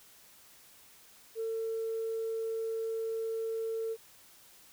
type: tone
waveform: sine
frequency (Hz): 450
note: A4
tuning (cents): +39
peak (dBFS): -31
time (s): 1.35-3.97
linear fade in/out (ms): 50
effects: tanh soft clip ceiling -27 dBFS + white hiss -58 dBFS RMS until 4.72 s